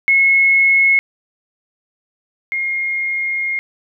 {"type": "tone pair in turn", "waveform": "sine", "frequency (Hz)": [2178, 2137], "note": ["C#7", "C7"], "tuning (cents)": [-31, 36], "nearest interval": "unison", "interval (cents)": 33, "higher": "first", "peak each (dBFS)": [-9, -17], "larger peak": "first", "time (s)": [[0.08, 0.99], [2.52, 3.59]], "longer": "second", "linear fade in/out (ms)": 0, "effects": []}